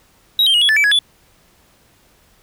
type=tone with pitch steps; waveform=triangle; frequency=3830 / 3158 / 2887 / 3363 / 1748 / 2308 / 1673 / 3448 Hz; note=A#7 / G7 / F#7 / G#7 / A6 / D7 / G#6 / A7; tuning=+46 / +12 / -43 / +21 / -12 / -31 / +12 / -36 cents; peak=-9 dBFS; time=0.39-0.99 s; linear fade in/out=2 ms; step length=75 ms; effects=pink hiss -54 dBFS RMS until 2.42 s